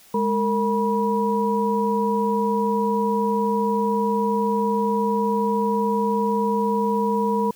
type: tone cluster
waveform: sine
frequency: 208.1 / 458.2 / 969 Hz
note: G#3 / A#4 / B5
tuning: +4 / -30 / -33 cents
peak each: -23 dBFS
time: 0.14-7.51 s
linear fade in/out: 5 ms
effects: white hiss -51 dBFS RMS until 7.55 s